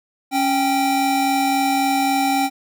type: tone pair together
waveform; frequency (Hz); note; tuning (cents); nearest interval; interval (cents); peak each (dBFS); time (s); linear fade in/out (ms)
square; 275.9 / 784; C#4 / G5; -8 / 0; octave + tritone; 1808; -21 / -19; 0.31-2.5; 50
effects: none